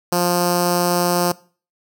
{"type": "tone with notch filter", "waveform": "5% pulse", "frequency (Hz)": 176, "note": "F3", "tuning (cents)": 14, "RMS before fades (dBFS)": -18, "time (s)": [0.12, 1.32], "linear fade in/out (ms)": 5, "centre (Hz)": 2000, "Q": 0.52, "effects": ["noise-tail reverb RT60 0.4 s tail -21 dB re dry"]}